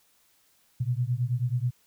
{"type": "beating tone pair", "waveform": "sine", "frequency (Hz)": [119.1, 128.4], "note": ["A#2", "C3"], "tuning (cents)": [38, -32], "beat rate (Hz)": 9.3, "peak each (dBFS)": [-27, -28], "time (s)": [0.8, 1.71], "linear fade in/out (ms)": 10, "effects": ["white hiss -65 dBFS RMS until 1.86 s"]}